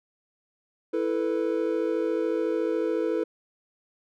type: chord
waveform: triangle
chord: E suspended fourth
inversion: none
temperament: equal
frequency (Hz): 329.6 / 440 / 493.9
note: E4 / A4 / B4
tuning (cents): 0 / 0 / 0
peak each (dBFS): -26 / -26 / -27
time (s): 0.93-3.24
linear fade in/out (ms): 10
effects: none